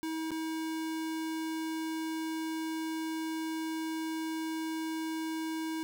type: tone with dropouts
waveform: square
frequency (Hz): 320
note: D#4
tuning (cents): +49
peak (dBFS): -34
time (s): 0.03-5.83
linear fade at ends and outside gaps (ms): 0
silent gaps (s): 0.307-0.316
effects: none